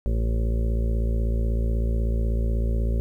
harmonic tone, 56.2 Hz, A1, 37 cents sharp, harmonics 1 / 2 / 3 / 4 / 6 / 7 / 8 / 9 / 10, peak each -21 / -30 / -40 / -34 / -42 / -38 / -43 / -43 / -42 dBFS, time 0.06-3 s, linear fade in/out 0 ms, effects 10-bit

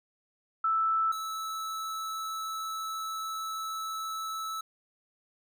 sine / square tone pair in turn, 1318.5 / 1308.6 Hz, E6 / E6, 0 / -13 cents, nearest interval unison, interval 13 cents, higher first, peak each -24 / -34 dBFS, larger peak first, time 0.64-1.12 / 1.12-4.61 s, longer second, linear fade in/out 5 ms, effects none

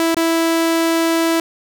sawtooth tone with dropouts, 329.6 Hz, E4, in tune, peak -10 dBFS, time 0-1.4 s, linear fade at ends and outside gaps 1 ms, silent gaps 0.145-0.168 s, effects none

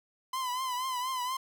45% pulse tone with vibrato, 1017 Hz, C6, 50 cents flat, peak -31 dBFS, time 0.33-1.37 s, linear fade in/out 5 ms, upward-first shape triangle, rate 4.2 Hz, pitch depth 76 cents each way, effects none

